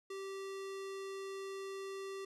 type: tone with low-pass filter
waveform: square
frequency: 389.2 Hz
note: G4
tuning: 12 cents flat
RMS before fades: -44 dBFS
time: 0.1-2.25 s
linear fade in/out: 5 ms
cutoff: 9100 Hz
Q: 0.8
effects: none